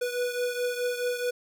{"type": "beating tone pair", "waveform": "square", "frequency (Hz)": [489.5, 494.2], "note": ["B4", "B4"], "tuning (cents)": [-15, 1], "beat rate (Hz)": 4.7, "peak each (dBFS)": [-29, -34], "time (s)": [0.01, 1.31], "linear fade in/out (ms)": 10, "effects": []}